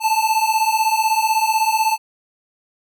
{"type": "beating tone pair", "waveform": "square", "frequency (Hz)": [871, 887], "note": ["A5", "A5"], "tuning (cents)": [-18, 14], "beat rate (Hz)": 16, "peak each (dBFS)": -19, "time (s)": [0, 1.98], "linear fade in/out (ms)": 50, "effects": []}